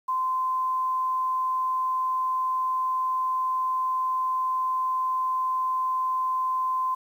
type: tone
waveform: sine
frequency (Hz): 1033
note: C6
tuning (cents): -22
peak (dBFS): -23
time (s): 0.08-6.95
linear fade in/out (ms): 10
effects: 9-bit